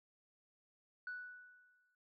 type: tone with exponential decay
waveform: sine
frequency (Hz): 1480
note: F#6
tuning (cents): 0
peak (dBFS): -39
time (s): 1.07-1.95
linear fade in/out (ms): 2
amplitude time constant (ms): 190
effects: noise-tail reverb RT60 0.1 s tail -23 dB re dry + tanh soft clip ceiling -38 dBFS